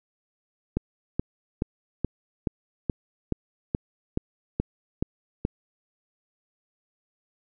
click train, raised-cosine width 3 ms, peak -11 dBFS, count 12, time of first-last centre 0.77-5.451 s, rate 2.35 Hz, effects none

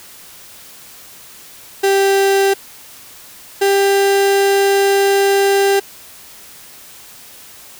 35% pulse tone pair in turn, 392.3 / 395.7 Hz, G4 / G4, +1 / +16 cents, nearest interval unison, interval 15 cents, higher second, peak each -9 dBFS, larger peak neither, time 1.83-2.54 / 3.61-5.8 s, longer second, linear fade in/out 10 ms, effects white hiss -39 dBFS RMS until 7.79 s

